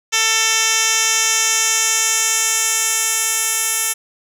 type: tone with band-pass filter sweep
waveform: 10% pulse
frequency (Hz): 445.2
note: A4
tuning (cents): +20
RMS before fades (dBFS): -17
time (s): 0.12-3.94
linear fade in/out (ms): 20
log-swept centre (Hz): 5000 to 9700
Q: 1.6
effects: none